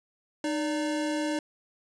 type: tone pair together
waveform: square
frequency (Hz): 305.7 / 580.6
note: D#4 / D5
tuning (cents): -30 / -20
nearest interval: major seventh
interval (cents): 1110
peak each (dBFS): -29 / -34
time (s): 0.44-1.39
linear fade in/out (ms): 2
effects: resampled to 22050 Hz